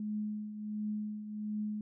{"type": "tone with tremolo", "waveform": "sine", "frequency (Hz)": 211.5, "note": "G#3", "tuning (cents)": 32, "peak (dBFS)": -32, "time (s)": [0, 1.81], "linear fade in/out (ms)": 2, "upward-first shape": "triangle", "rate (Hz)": 1.4, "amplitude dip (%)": 65, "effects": []}